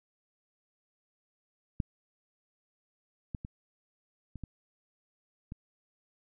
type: clicks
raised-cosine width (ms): 5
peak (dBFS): -17 / -23 / -27 / -30 / -27 / -28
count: 6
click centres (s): 1.802 / 3.348 / 3.449 / 4.357 / 4.437 / 5.521
effects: none